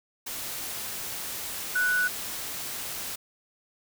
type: tone in noise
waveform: sine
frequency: 1480 Hz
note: F#6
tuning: in tune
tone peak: -22 dBFS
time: 1.75-2.08 s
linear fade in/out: 10 ms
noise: white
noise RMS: -35 dBFS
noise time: 0.26-3.16 s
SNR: +10 dB
effects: none